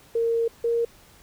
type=tone pair in turn; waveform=sine; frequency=461.1 / 466.5 Hz; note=A#4 / A#4; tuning=-19 / +1 cents; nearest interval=unison; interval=20 cents; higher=second; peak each=-20 dBFS; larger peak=neither; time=0.15-0.48 / 0.64-0.85 s; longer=first; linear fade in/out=5 ms; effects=pink hiss -53 dBFS RMS until 1.22 s